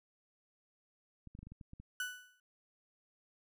clicks, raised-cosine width 5 ms, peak -38 dBFS, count 9, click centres 1.273 / 1.351 / 1.39 / 1.43 / 1.47 / 1.52 / 1.612 / 1.734 / 1.8 s
35% pulse tone with exponential decay, 1487 Hz, F#6, 8 cents sharp, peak -32 dBFS, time 2-2.4 s, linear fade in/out 2 ms, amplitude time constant 86 ms
effects none

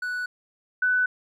triangle / sine tone pair in turn, 1480 / 1496.3 Hz, F#6 / F#6, 0 / +19 cents, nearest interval unison, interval 19 cents, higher second, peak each -25 / -19 dBFS, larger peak second, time 0.02-0.26 / 0.82-1.06 s, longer neither, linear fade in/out 5 ms, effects none

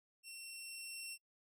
15% pulse tone with level ramp, 2716 Hz, F7, 49 cents flat, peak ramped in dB -42 to -37 dBFS, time 0.23-1.18 s, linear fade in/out 50 ms, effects noise-tail reverb RT60 0.1 s tail -22 dB re dry

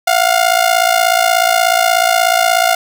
sawtooth ring-modulated tone, 707 Hz, F5, 21 cents sharp, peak -3 dBFS, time 0.07-2.75 s, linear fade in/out 5 ms, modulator 28.3 Hz, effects none

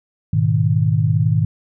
sine chord, G# minor, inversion none, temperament equal with one note detuned, 105.4 / 123.47 / 155.56 Hz, G#2 / B2 / D#3, +26 / 0 / 0 cents, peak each -17 / -19 / -17 dBFS, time 0.33-1.45 s, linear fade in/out 5 ms, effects none

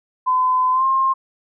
sine tone with pitch glide, 1018 to 1063.1 Hz, C6 to C6, -48 to +27 cents, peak -14 dBFS, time 0.26-1.14 s, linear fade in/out 20 ms, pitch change +75 cents, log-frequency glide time 0.72-0.85 s, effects none

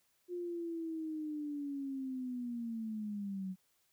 sine linear sweep, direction down, 357 to 184.3 Hz, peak -37 dBFS, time 0.28-3.56 s, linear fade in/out 50 ms, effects white hiss -75 dBFS RMS until 3.92 s

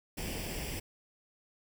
pink noise with comb filter, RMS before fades -38 dBFS, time 0.17-0.8 s, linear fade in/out 10 ms, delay 0.38 ms, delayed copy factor +0.7, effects none

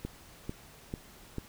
click train, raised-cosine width 3 ms, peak -22 dBFS, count 4, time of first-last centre 0.05-1.383 s, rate 2.25 Hz, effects pink hiss -54 dBFS RMS until 1.48 s

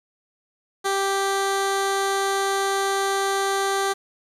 15% pulse tone with low-pass filter, 392 Hz, G4, in tune, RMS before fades -23 dBFS, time 0.84-3.94 s, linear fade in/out 20 ms, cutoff 9700 Hz, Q 1.2, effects 8-bit

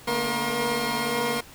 15% pulse tone cluster, 144.8 / 221.6 / 238.6 / 475.4 / 1070 Hz, D3 / A3 / A#3 / A#4 / C6, -24 / +13 / +41 / +34 / +38 cents, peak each -30 / -27 / -23 / -23 / -24 dBFS, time 0.07-1.41 s, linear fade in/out 10 ms, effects pink hiss -47 dBFS RMS until 1.54 s

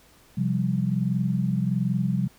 sine chord, C suspended fourth, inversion none, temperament equal, 130.81 / 174.61 / 196 Hz, C3 / F3 / G3, 0 / 0 / 0 cents, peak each -26 dBFS, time 0.37-2.28 s, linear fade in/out 10 ms, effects pink hiss -56 dBFS RMS until 2.38 s

